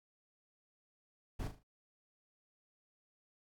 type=noise with echo; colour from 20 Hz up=brown; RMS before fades=-39 dBFS; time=1.39-1.48 s; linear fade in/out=10 ms; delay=38 ms; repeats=4; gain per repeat=-8 dB; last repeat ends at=1.632 s; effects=AAC 64 kbps